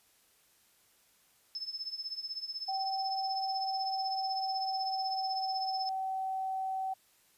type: tone with tremolo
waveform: sine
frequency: 5240 Hz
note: E8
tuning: 11 cents flat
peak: -33 dBFS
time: 1.55-5.89 s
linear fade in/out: 0 ms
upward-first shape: triangle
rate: 16 Hz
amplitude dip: 90%
type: tone with pitch glide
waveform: sine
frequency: 772 to 763.1 Hz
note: G5 to G5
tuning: -27 to -47 cents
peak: -32 dBFS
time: 2.68-6.94 s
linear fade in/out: 10 ms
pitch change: -20 cents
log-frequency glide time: 2.99-6.12 s
effects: white hiss -67 dBFS RMS until 7.37 s + resampled to 32000 Hz